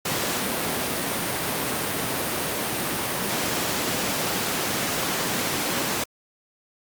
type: high-pass noise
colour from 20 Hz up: pink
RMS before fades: -26 dBFS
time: 0.05-6.04 s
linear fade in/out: 5 ms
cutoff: 170 Hz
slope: 12 dB/octave
effects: Opus 48 kbps